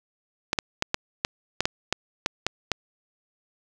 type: clicks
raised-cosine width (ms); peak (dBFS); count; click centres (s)
0.2; -5; 11; 0.531 / 0.588 / 0.824 / 0.944 / 1.249 / 1.606 / 1.655 / 1.926 / 2.261 / 2.466 / 2.717
effects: none